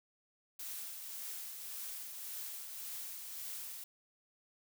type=noise with tremolo; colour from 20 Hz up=blue; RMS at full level=-43 dBFS; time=0.59-3.84 s; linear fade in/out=5 ms; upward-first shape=triangle; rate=1.8 Hz; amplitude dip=40%; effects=none